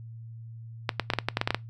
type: clicks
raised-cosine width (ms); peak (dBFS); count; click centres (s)
0.3; -8; 11; 0.892 / 0.997 / 1.102 / 1.136 / 1.187 / 1.286 / 1.371 / 1.414 / 1.475 / 1.506 / 1.546
effects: noise-tail reverb RT60 0.2 s tail -22 dB re dry + added 114 Hz sine -40 dBFS peak until 1.69 s